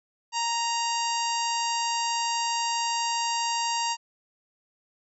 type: harmonic tone with a mistuned harmonic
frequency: 932.3 Hz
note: A#5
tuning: in tune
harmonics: 1 / 2 / 3 / 4 / 5 / 6 / 7 / 8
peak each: -27 / -39 / -33 / -43 / -33 / -38 / -38 / -37 dBFS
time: 0.32-3.97 s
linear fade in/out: 50 ms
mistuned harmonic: 6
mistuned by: +32 cents
effects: none